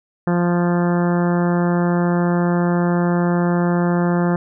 harmonic tone, 174.61 Hz, F3, in tune, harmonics 1 / 2 / 3 / 4 / 5 / 6 / 7 / 8 / 9 / 10, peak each -16 / -22 / -26 / -28 / -30 / -32 / -33 / -34 / -35 / -36 dBFS, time 0.27-4.36 s, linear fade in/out 2 ms, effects none

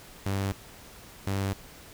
sawtooth tone pair in turn, 98 / 98 Hz, G2 / G2, 0 / 0 cents, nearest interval unison, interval 0 cents, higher neither, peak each -23 dBFS, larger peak neither, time 0.26-0.52 / 1.27-1.53 s, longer neither, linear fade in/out 0 ms, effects pink hiss -49 dBFS RMS until 1.93 s

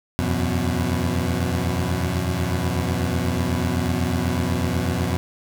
20% pulse chord, E suspended second, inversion none, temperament equal with one note detuned, 82.41 / 90.49 / 123.47 Hz, E2 / F#2 / B2, 0 / -38 / 0 cents, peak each -21 / -19 / -21 dBFS, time 0.19-5.17 s, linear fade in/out 0 ms, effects none

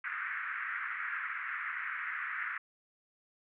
pink band-pass noise, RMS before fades -38 dBFS, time 0.04-2.58 s, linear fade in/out 5 ms, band 1300 to 2100 Hz, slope 48 dB/octave, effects none

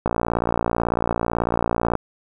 click train, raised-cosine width 1 ms, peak -6 dBFS, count 111, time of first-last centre 0.06-1.953 s, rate 58.1 Hz, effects 8-bit

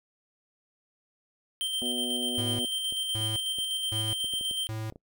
square tone with tremolo, 3136 Hz, G7, in tune, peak -28 dBFS, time 1.61-4.67 s, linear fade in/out 0 ms, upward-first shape square, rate 8.1 Hz, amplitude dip 30%
harmonic tone, 123.4 Hz, B2, 1 cent flat, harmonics 2 / 3 / 4 / 5 / 6, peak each -34 / -39 / -44 / -45 / -49 dBFS, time 1.82-2.65 s, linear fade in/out 0 ms
square tone bursts, 109.9 Hz, A2, 2 cents flat, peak -33 dBFS, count 4, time 2.38-4.9 s, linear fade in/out 0 ms, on 210 ms, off 560 ms
clicks, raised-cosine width 2 ms, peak -32 dBFS, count 9, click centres 2.924 / 3.21 / 3.586 / 4.244 / 4.337 / 4.411 / 4.512 / 4.924 / 4.959 s
effects noise-tail reverb RT60 0.1 s tail -25 dB re dry

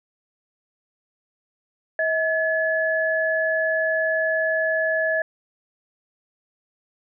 sine tone pair together, 640 / 1708.6 Hz, D#5 / G#6, +49 / +49 cents, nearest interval octave + perfect fourth, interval 1700 cents, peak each -22 dBFS, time 1.99-5.22 s, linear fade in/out 2 ms, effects none

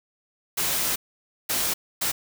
white noise bursts at uneven times, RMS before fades -25 dBFS, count 3, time 0.57-0.96 / 1.49-1.74 / 2.01-2.12 s, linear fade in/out 10 ms, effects none

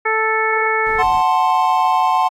harmonic tone, 440 Hz, A4, in tune, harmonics 1 / 2 / 3 / 4 / 5, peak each -21 / -21 / -21 / -21 / -21 dBFS, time 0.05-1.03 s, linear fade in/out 10 ms
brown noise, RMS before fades -34 dBFS, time 0.86-1.22 s, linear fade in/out 5 ms
triangle chord, F# diminished, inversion none, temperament equal, 740 / 880 / 1046.5 Hz, F#5 / A5 / C6, 0 / 0 / 0 cents, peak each -15 dBFS, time 0.98-2.29 s, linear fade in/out 20 ms
effects AAC 48 kbps

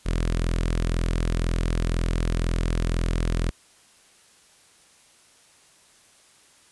sawtooth tone with notch filter, 42 Hz, E1, 33 cents sharp, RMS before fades -24 dBFS, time 0.05-3.51 s, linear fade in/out 20 ms, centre 820 Hz, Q 1.9, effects white hiss -56 dBFS RMS until 6.71 s + resampled to 24000 Hz

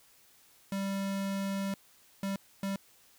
square tone bursts at uneven times, 196 Hz, G3, in tune, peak -32 dBFS, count 3, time 0.72-1.74 / 2.23-2.36 / 2.63-2.76 s, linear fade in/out 2 ms, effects white hiss -62 dBFS RMS until 3.18 s

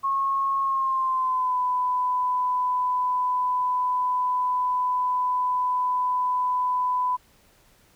sine tone with pitch glide, 1090 to 999.5 Hz, C#6 to B5, -29 to +20 cents, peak -21 dBFS, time 0.03-7.17 s, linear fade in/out 20 ms, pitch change -151 cents, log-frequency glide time 0.62-1.58 s, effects pink hiss -59 dBFS RMS until 7.95 s

